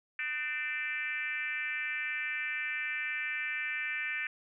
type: tone with frequency modulation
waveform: sine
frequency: 2071 Hz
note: C7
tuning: 18 cents flat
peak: -32 dBFS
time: 0.19-4.27 s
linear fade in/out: 2 ms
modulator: 277 Hz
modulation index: 1.8
effects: none